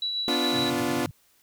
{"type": "tone with tremolo", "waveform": "sine", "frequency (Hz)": 3928, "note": "B7", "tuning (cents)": -10, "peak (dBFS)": -25, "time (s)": [0.02, 0.7], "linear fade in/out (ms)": 2, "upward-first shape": "sine", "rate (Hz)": 7.3, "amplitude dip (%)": 30}
{"type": "chord", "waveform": "sawtooth", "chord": "B diminished", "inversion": "none", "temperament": "equal with one note detuned", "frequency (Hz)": [246.9, 289.5, 349.2], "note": ["B3", "D4", "F4"], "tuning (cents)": [0, -25, 0], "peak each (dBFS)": -25, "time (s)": [0.28, 1.06], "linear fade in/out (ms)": 0}
{"type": "band-pass noise", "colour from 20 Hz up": "white", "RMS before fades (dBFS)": -39, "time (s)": [0.52, 1.11], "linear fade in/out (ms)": 0, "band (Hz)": [100, 150], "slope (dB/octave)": 48}
{"effects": ["white hiss -63 dBFS RMS until 1.42 s"]}